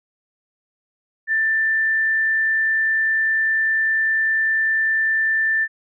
sine tone, 1775 Hz, A6, 15 cents sharp, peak -16 dBFS, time 1.27-5.68 s, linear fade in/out 50 ms, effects none

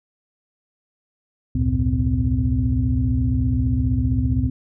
sine tone cluster, 63.2 / 78.7 / 107.5 / 122.7 / 255.8 Hz, B1 / D#2 / A2 / B2 / C4, +41 / +20 / -40 / -11 / -39 cents, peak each -23 dBFS, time 1.55-4.5 s, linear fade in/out 5 ms, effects tanh soft clip ceiling -7 dBFS

